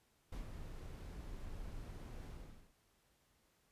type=noise with ADSR envelope; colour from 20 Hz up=brown; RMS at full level=-43 dBFS; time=0.32-2.73 s; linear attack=7 ms; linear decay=120 ms; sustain=-5 dB; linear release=450 ms; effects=pink hiss -75 dBFS RMS until 3.71 s + resampled to 32000 Hz